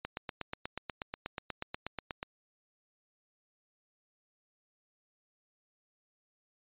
click train, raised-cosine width 0.3 ms, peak -20 dBFS, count 19, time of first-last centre 0.05-2.229 s, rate 8.26 Hz, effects resampled to 8000 Hz

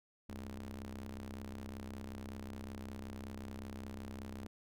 sawtooth ring-modulated tone, 65.3 Hz, C2, 3 cents flat, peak -37 dBFS, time 0.29-4.47 s, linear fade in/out 5 ms, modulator 149 Hz, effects none

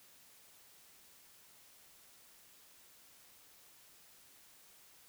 silence, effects white hiss -62 dBFS RMS until 5.08 s

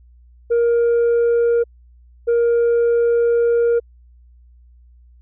sine tone pair in turn, 470.1 / 470.1 Hz, A#4 / A#4, +15 / +15 cents, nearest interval unison, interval 0 cents, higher neither, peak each -10 dBFS, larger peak neither, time 0.5-1.64 / 2.27-3.8 s, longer second, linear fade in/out 20 ms, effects tanh soft clip ceiling -12 dBFS + added 60 Hz sine -45 dBFS peak until 5.21 s

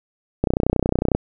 click train, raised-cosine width 2 ms, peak -4 dBFS, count 23, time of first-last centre 0.44-1.15 s, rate 31 Hz, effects none

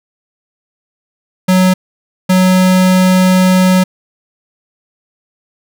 square tone pair in turn, 185 / 185 Hz, F#3 / F#3, 0 / 0 cents, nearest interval unison, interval 0 cents, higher neither, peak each -7 dBFS, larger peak neither, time 1.48-1.74 / 2.29-3.84 s, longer second, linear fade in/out 10 ms, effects none

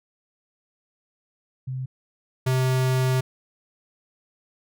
sine / square tone pair in turn, 130 / 129.42 Hz, C3 / C3, -11 / -19 cents, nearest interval unison, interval 8 cents, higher first, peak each -27 / -20 dBFS, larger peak second, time 1.67-1.86 / 2.46-3.21 s, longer second, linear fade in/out 10 ms, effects none

